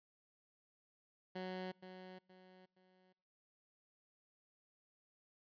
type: tone with echo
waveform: 15% pulse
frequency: 185 Hz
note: F#3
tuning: in tune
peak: -36 dBFS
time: 1.35-1.72 s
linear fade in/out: 10 ms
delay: 470 ms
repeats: 3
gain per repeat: -9 dB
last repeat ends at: 3.13 s
effects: noise-tail reverb RT60 1.0 s tail -26 dB re dry + resampled to 11025 Hz